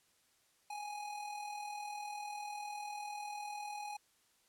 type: tone with amplitude modulation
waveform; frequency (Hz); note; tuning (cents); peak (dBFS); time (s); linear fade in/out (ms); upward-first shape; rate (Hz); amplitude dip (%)
square; 830.6; G#5; 0; -40; 0.7-3.97; 5; sine; 40; 50
effects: white hiss -72 dBFS RMS until 4.48 s + low-pass 11000 Hz 12 dB/octave